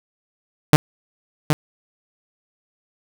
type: tone with echo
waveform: sawtooth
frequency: 151.5 Hz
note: D#3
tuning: 46 cents flat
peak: -3 dBFS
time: 0.73-0.76 s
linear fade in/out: 0 ms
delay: 770 ms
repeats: 1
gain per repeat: -7 dB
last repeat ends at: 1.53 s
effects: none